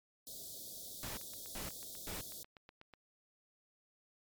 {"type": "band-stop noise", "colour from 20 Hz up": "white", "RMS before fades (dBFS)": -48, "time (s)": [0.27, 2.43], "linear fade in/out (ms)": 0, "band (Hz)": [700, 3400], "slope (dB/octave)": 96}
{"type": "noise bursts", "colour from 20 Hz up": "pink", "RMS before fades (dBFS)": -44, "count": 3, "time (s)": [1.03, 2.21], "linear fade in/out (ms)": 0, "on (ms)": 140, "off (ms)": 380}
{"type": "click train", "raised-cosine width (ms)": 0.3, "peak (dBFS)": -38, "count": 16, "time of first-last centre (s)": [1.09, 2.937], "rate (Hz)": 8.12}
{"effects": ["MP3 96 kbps"]}